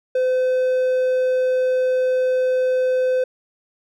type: tone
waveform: triangle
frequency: 511 Hz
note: C5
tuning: 41 cents flat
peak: -14 dBFS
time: 0.15-3.24 s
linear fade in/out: 5 ms
effects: none